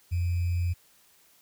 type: tone with sample-and-hold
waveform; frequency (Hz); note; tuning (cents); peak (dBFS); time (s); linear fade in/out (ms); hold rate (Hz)
sine; 87.31; F2; 0; -24; 0.11-0.74; 20; 2450
effects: white hiss -61 dBFS RMS until 1.41 s